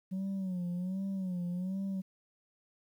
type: tone with vibrato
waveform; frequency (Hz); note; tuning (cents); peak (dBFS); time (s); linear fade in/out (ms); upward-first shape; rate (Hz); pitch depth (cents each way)
sine; 185; F#3; 0; -30; 0.11-2.02; 20; sine; 1.3; 94
effects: tanh soft clip ceiling -32 dBFS + 11-bit